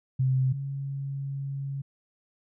sine tone pair in turn, 130.81 / 138.09 Hz, C3 / C#3, 0 / -6 cents, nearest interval minor second, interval 94 cents, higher second, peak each -21 / -30 dBFS, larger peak first, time 0.19-0.53 / 0.53-1.82 s, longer second, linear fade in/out 10 ms, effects none

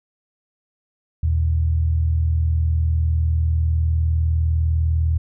sine tone pair together, 80.09 / 120 Hz, E2 / B2, -49 / -49 cents, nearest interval perfect fifth, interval 700 cents, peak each -16 / -26 dBFS, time 1.23-5.18 s, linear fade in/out 5 ms, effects none

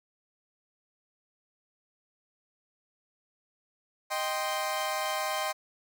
sawtooth chord, C minor, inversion first, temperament equal, 622.3 / 784 / 1046.5 Hz, Eb5 / G5 / C6, 0 / 0 / 0 cents, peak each -30 dBFS, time 4.1-5.53 s, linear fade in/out 20 ms, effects none

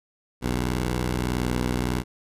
10% pulse tone pair together, 61.61 / 82.41 Hz, B1 / E2, -4 / 0 cents, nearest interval perfect fourth, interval 504 cents, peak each -16 / -24 dBFS, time 0.41-2.04 s, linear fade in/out 50 ms, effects resampled to 32000 Hz

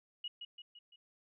sine tone with echo, 2899 Hz, F#7, 36 cents flat, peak -38 dBFS, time 0.24-0.28 s, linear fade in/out 5 ms, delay 170 ms, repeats 4, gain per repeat -5 dB, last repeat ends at 0.96 s, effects none

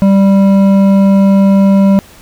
sine tone with hard clipping, 196 Hz, G3, in tune, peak -6 dBFS, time 0.02-1.99 s, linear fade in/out 0 ms, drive 9 dB, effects pink hiss -39 dBFS RMS until 2.21 s

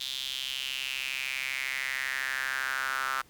sawtooth tone with high-pass filter sweep, 132.7 Hz, C3, 25 cents sharp, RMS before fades -33 dBFS, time 0-3.22 s, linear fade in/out 10 ms, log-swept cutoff 3600 to 1300 Hz, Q 5.1, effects pink hiss -60 dBFS RMS until 3.29 s

